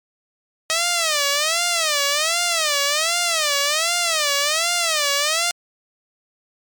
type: tone with vibrato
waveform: 5% pulse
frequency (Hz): 629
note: D#5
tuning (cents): +19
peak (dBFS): -6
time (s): 0.7-5.51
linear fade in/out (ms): 0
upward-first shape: sine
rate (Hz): 1.3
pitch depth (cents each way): 190
effects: MP3 96 kbps